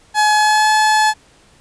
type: tone with pitch glide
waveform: 30% pulse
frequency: 848 to 859.8 Hz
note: G#5 to A5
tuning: +36 to -40 cents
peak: -8 dBFS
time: 0.14-1.14 s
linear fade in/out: 50 ms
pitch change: +24 cents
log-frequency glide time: 0.34-0.71 s
effects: pink hiss -50 dBFS RMS until 1.6 s + resampled to 22050 Hz